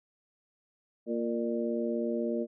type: harmonic tone with a mistuned harmonic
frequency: 116.54 Hz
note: A#2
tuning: in tune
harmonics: 2 / 3 / 4 / 5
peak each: -32 / -34 / -35 / -36 dBFS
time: 1.06-2.47 s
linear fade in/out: 50 ms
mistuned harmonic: 5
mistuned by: +33 cents
effects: none